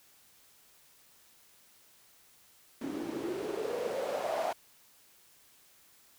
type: noise with band-pass filter sweep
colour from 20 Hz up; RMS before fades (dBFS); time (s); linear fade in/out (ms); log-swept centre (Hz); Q
white; -35; 2.81-4.53; 5; 270 to 710; 5.5
effects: white hiss -62 dBFS RMS until 6.18 s